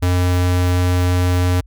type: tone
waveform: square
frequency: 89.7 Hz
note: F2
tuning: 47 cents sharp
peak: -14 dBFS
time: 0.02-1.61 s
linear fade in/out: 10 ms
effects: added 50 Hz sine -42 dBFS peak until 1.66 s